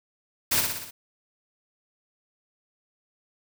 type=noise with echo; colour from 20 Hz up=white; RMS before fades=-23 dBFS; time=0.51-0.61 s; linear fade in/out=10 ms; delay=60 ms; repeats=5; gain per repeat=-4 dB; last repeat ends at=0.91 s; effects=none